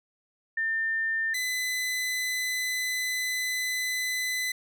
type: tone pair in turn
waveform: sine / sawtooth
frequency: 1800 / 2010 Hz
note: A6 / B6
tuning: +39 / +30 cents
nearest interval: major second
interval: 191 cents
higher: second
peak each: -25 / -24 dBFS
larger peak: second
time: 0.57-1.34 / 1.34-4.52 s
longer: second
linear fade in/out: 5 ms
effects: none